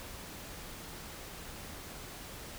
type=silence; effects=pink hiss -46 dBFS RMS until 2.58 s